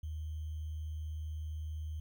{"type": "tone with sample-and-hold", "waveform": "sine", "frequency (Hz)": 77.78, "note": "D#2", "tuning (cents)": 0, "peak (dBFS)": -37, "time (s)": [0.03, 2], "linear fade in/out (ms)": 5, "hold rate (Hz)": 3150, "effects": []}